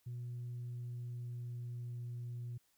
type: tone with pitch glide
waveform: sine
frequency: 121.5 to 120.59 Hz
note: B2 to B2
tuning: -28 to -41 cents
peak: -39 dBFS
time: 0.06-2.58 s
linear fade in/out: 10 ms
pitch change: -13 cents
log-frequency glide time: 0.61-2 s
effects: tanh soft clip ceiling -38 dBFS + white hiss -75 dBFS RMS until 2.77 s